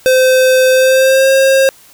square tone with pitch glide, 516 to 536.1 Hz, C5 to C5, -24 to +42 cents, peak -7 dBFS, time 0.06-1.69 s, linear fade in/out 0 ms, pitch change +66 cents, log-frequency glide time 0.71-1.3 s, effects white hiss -43 dBFS RMS until 1.93 s

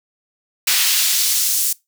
pink noise with high-pass filter sweep, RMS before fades -17 dBFS, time 0.67-1.73 s, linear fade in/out 5 ms, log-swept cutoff 2400 to 7700 Hz, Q 0.88, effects noise-tail reverb RT60 0.2 s tail -22 dB re dry

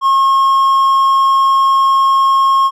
triangle tone, 1081 Hz, C#6, 44 cents flat, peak -6 dBFS, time 0.01-2.71 s, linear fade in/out 50 ms, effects none

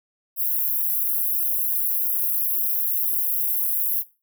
white high-pass noise, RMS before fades -23 dBFS, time 0.36-4.04 s, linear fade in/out 50 ms, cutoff 11000 Hz, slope 96 dB/octave, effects noise-tail reverb RT60 0.3 s tail -18 dB re dry

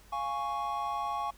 triangle chord, Db major, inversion first, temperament equal, 698.5 / 830.6 / 1108.7 Hz, F5 / Ab5 / Db6, 0 / 0 / 0 cents, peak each -37 / -33 / -32 dBFS, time 0.12-1.31 s, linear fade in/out 10 ms, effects added 50 Hz sine -57 dBFS peak until 1.37 s + pink hiss -59 dBFS RMS until 1.37 s

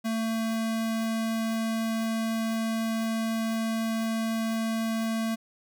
square tone, 224.5 Hz, A3, 35 cents sharp, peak -27 dBFS, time 0.04-5.36 s, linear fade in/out 20 ms, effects none

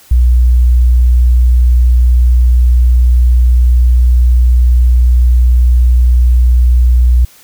sine tone, 61 Hz, B1, 21 cents flat, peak -4 dBFS, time 0.11-7.25 s, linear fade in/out 5 ms, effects white hiss -42 dBFS RMS until 7.43 s

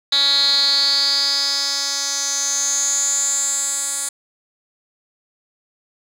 10% pulse tone with band-pass filter sweep, 280 Hz, C#4, 18 cents sharp, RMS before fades -19 dBFS, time 0.12-4.09 s, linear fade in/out 5 ms, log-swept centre 3900 to 8500 Hz, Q 8.3, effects none

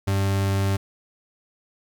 40% pulse tone, 98 Hz, G2, in tune, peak -19 dBFS, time 0.07-0.77 s, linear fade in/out 10 ms, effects 10-bit

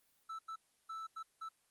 triangle tone bursts at uneven times, 1318.5 Hz, E6, in tune, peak -40 dBFS, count 5, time 0.29-0.39 / 0.48-0.56 / 0.89-1.07 / 1.16-1.23 / 1.41-1.49 s, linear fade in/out 10 ms, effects white hiss -74 dBFS RMS until 1.7 s + Opus 24 kbps

